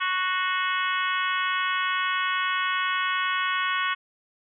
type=harmonic tone with a mistuned harmonic; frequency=369.8 Hz; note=F#4; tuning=1 cent flat; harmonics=3 / 4 / 5 / 6 / 7 / 8 / 9; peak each=-27 / -29 / -31 / -33 / -34 / -35 / -36 dBFS; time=0-3.95 s; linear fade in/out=20 ms; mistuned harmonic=6; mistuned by=-34 cents; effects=none